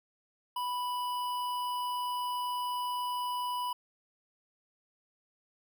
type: tone with notch filter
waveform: square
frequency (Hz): 987.8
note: B5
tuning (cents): 0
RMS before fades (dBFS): -34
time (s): 0.56-3.73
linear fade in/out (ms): 5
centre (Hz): 6900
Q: 1
effects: none